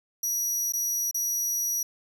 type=tone with dropouts; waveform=sawtooth; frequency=5800 Hz; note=F#8; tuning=35 cents flat; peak=-23 dBFS; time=0.23-1.83 s; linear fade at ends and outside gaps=5 ms; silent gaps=0.723-0.735 / 1.112-1.144 s; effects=none